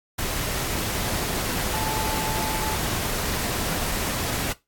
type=tone in noise; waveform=sine; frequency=873 Hz; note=A5; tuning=14 cents flat; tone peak=-30 dBFS; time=1.73-2.76 s; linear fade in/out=10 ms; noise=pink; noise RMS=-27 dBFS; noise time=0.18-4.53 s; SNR=-6 dB; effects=noise-tail reverb RT60 0.2 s tail -17 dB re dry + AAC 64 kbps